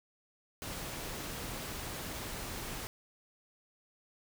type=noise; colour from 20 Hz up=pink; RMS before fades=-41 dBFS; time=0.62-2.87 s; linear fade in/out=0 ms; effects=none